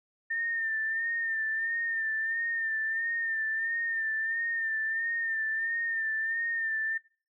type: tone with vibrato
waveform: sine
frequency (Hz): 1807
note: A6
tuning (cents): +46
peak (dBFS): -28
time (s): 0.3-6.98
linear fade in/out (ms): 10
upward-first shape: sine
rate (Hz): 1.5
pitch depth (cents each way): 41
effects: noise-tail reverb RT60 0.4 s tail -23 dB re dry